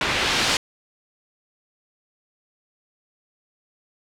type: noise with low-pass filter sweep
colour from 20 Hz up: white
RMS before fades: -22 dBFS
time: 0.01-0.57 s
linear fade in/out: 2 ms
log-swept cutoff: 2600 to 4900 Hz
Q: 0.98
effects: none